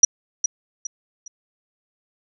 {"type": "tone with echo", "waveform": "sine", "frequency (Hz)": 5810, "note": "F#8", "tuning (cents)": -32, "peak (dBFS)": -5, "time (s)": [0.03, 0.05], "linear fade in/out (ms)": 5, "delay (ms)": 410, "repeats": 3, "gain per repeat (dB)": -10, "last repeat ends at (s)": 1.28, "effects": []}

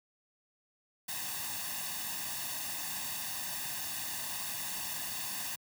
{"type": "noise with comb filter", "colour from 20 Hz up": "white", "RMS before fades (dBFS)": -38, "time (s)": [1.08, 5.56], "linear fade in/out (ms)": 10, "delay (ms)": 1.1, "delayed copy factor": 0.8, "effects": ["high-pass 100 Hz 12 dB/octave"]}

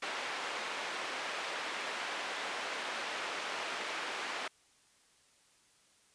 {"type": "band-pass noise", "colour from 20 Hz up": "white", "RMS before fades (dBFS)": -39, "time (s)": [0.02, 4.48], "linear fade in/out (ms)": 5, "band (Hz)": [430, 2400], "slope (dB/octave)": 12, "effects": ["white hiss -67 dBFS RMS until 6.14 s", "resampled to 22050 Hz"]}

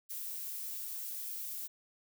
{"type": "noise", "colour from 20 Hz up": "violet", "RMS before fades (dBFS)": -41, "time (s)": [0.09, 1.68], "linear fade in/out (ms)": 20, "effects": []}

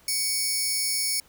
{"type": "tone pair together", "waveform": "10% pulse", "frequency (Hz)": [2240, 5338], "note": ["C#7", "E8"], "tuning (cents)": [18, 21], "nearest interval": "octave + minor third", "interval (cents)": 1503, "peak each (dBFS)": -20, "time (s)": [0.08, 1.2], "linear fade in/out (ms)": 2, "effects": ["pink hiss -57 dBFS RMS until 1.28 s"]}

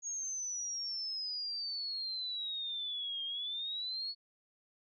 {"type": "exponential two-way sweep", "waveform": "sine", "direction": "down then up", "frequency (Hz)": [6645, 3202, 4424], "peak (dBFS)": -36, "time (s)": [0.02, 4.15], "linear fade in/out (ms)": 50, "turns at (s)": 3.24, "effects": []}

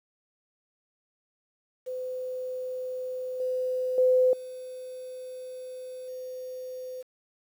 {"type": "tone with level steps", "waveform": "sine", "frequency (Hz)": 509, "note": "C5", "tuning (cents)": -48, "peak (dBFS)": [-31, -26, -18, -37, -35], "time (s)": [1.86, 7.03], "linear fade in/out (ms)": 20, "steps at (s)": [3.4, 3.98, 4.33, 6.08], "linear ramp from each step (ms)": 2, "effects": ["9-bit"]}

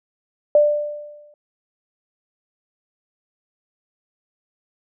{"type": "tone with exponential decay", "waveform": "sine", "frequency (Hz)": 592, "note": "D5", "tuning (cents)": 14, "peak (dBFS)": -8, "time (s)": [0.55, 1.34], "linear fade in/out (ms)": 2, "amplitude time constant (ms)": 170, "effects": []}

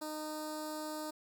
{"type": "tone with notch filter", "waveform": "10% pulse", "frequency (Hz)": 307.1, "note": "D#4", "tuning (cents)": -23, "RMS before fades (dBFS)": -41, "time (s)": [0.01, 1.11], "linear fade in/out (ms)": 10, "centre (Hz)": 2100, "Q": 0.61, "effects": ["11-bit"]}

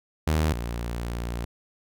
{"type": "tone pair in turn", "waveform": "sawtooth", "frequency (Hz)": [77.78, 58.71], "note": ["D#2", "A#1"], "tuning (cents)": [0, 13], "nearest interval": "perfect fourth", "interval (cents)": 487, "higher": "first", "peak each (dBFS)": [-17, -25], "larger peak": "first", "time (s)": [[0.27, 0.53], [0.53, 1.45]], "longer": "second", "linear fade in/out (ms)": 5, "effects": []}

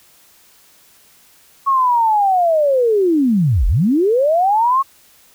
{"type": "linear two-way sweep", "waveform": "sine", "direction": "down then up", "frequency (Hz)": [1108.7, 35.93, 1108.7], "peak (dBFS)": -11, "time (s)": [1.66, 4.83], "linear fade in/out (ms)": 20, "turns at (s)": 3.67, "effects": ["white hiss -50 dBFS RMS until 5.34 s"]}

